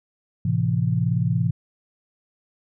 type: chord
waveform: sine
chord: A minor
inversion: none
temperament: equal with one note detuned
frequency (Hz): 110 / 130.81 / 168.18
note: A2 / C3 / E3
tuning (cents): 0 / 0 / +35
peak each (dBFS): -23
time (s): 0.45-1.51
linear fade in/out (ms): 5
effects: none